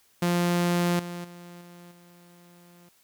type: tone with level steps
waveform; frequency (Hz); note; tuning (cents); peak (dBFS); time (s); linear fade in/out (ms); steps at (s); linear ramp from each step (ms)
sawtooth; 174.61; F3; 0; -18 / -30 / -39 / -42 / -48; 0.22-2.89; 5; 0.99 / 1.24 / 1.61 / 1.91; 5
effects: white hiss -63 dBFS RMS until 3.03 s